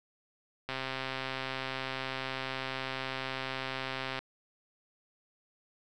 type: click train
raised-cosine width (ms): 0.3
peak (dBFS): -19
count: 463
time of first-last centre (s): 0.69-4.19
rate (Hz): 132
effects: none